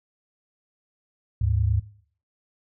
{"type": "tone pair together", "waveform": "sine", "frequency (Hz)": [74.25, 103.83], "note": ["D2", "G#2"], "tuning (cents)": [20, 0], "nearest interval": "tritone", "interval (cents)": 580, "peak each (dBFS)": [-23, -22], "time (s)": [1.41, 1.8], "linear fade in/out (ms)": 5, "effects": ["noise-tail reverb RT60 0.5 s tail -18 dB re dry"]}